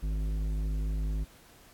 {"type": "tone with tanh clipping", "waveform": "sine", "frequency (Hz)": 51.91, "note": "G#1", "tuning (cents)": 0, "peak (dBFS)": -30, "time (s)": [0.02, 1.25], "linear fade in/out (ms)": 20, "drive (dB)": 12, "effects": ["pink hiss -57 dBFS RMS until 1.73 s", "AAC 64 kbps"]}